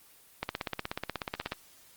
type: click train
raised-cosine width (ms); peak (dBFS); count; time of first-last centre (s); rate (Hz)
0.3; -15; 19; 0.43-1.521; 16.5
effects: white hiss -58 dBFS RMS until 1.96 s + Opus 24 kbps